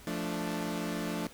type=chord; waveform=sawtooth; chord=D minor; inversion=first; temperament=equal with one note detuned; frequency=173.31 / 220 / 293.7 Hz; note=F3 / A3 / D4; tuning=-13 / 0 / 0 cents; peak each=-33 dBFS; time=0.07-1.27 s; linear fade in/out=2 ms; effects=pink hiss -53 dBFS RMS until 1.33 s